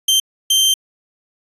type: tone bursts at uneven times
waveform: sawtooth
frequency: 3137 Hz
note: G7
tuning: 1 cent sharp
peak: -8 dBFS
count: 2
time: 0.08-0.2 / 0.5-0.74 s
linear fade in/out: 5 ms
effects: resampled to 32000 Hz